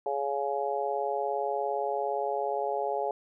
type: harmonic tone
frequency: 139.8 Hz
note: C#3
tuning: 15 cents sharp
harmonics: 3 / 4 / 5 / 6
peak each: -33 / -33 / -33 / -33 dBFS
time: 0.06-3.11 s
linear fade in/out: 2 ms
effects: none